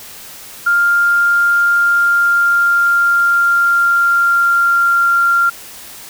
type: tone with pitch glide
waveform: sine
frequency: 1400 to 1386.3 Hz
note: F6 to F6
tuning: +4 to -13 cents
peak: -9 dBFS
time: 0.66-5.5 s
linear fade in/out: 10 ms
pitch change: -17 cents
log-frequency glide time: 1.71-5.07 s
effects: white hiss -34 dBFS RMS until 6.09 s